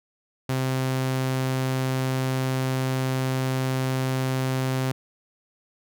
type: tone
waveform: sawtooth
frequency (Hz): 130.81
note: C3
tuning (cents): 0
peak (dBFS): -19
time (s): 0.49-4.92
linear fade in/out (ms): 5
effects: none